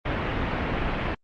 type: low-pass noise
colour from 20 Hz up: pink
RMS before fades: -27 dBFS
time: 0.05-1.15 s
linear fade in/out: 10 ms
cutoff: 2800 Hz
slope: 24 dB/octave
effects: Opus 32 kbps